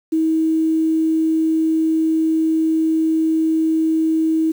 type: tone with quantisation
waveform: sine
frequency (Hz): 320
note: D#4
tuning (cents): +49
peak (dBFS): -14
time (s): 0.12-4.52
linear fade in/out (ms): 10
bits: 7
effects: none